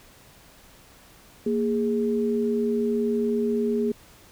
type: tone pair together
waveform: sine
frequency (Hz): 232.2 / 413.8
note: A#3 / G#4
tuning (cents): -7 / -6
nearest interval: minor seventh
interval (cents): 1001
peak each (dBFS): -24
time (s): 1.46-3.92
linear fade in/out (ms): 5
effects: pink hiss -52 dBFS RMS until 4.31 s